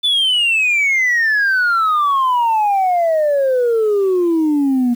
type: exponential sweep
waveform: sine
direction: down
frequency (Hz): 3520 to 235.9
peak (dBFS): -10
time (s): 0.03-4.95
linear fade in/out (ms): 20
effects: tanh soft clip ceiling -10 dBFS + 7-bit